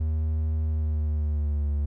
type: tone with pitch glide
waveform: triangle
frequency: 78.2 to 72.54 Hz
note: D#2 to D2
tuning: +9 to -21 cents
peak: -21 dBFS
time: 0-1.86 s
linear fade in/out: 10 ms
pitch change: -130 cents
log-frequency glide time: 0.67-1.7 s
effects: none